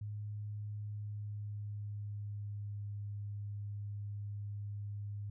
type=tone with pitch glide; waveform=sine; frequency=104.5 to 102.47 Hz; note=G#2 to G#2; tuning=+11 to -23 cents; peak=-39 dBFS; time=0.01-5.3 s; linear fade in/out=5 ms; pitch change=-34 cents; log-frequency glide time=0.81-2.87 s; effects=none